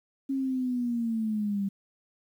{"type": "linear sweep", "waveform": "sine", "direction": "down", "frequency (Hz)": [273.2, 194.7], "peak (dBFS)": -26, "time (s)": [0.29, 1.69], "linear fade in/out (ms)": 10, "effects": ["10-bit"]}